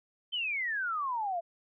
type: exponential sweep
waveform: sine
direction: down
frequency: 3136 to 659.3 Hz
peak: -30 dBFS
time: 0.32-1.41 s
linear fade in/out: 20 ms
effects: none